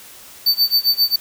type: tone with tremolo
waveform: square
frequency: 4562 Hz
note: C#8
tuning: 49 cents sharp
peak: -11 dBFS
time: 0.46-1.16 s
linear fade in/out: 5 ms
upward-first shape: sine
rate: 7.5 Hz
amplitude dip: 95%
effects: white hiss -41 dBFS RMS until 1.2 s